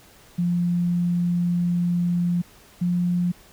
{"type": "tone pair in turn", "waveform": "sine", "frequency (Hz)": [174.61, 176.43], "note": ["F3", "F3"], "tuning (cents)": [0, 18], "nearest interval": "unison", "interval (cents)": 18, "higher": "second", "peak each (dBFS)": -19, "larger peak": "neither", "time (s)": [[0.38, 2.42], [2.81, 3.32]], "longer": "first", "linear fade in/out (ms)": 10, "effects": ["pink hiss -51 dBFS RMS until 3.52 s"]}